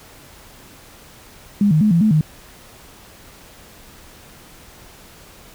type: tone with pitch steps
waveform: sine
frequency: 203.9 / 154.6 / 212.2 / 168.5 / 216.1 / 154.2 Hz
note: G#3 / D#3 / G#3 / E3 / A3 / D#3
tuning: -32 / -11 / +38 / +38 / -31 / -15 cents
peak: -11 dBFS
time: 1.61-2.21 s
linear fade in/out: 2 ms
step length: 100 ms
effects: pink hiss -44 dBFS RMS until 5.54 s